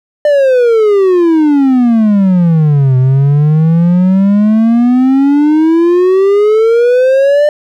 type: exponential two-way sweep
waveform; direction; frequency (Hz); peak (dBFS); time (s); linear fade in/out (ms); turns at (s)
triangle; down then up; 600 to 127.2 to 600; -3; 0.25-7.49; 2; 2.97
effects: none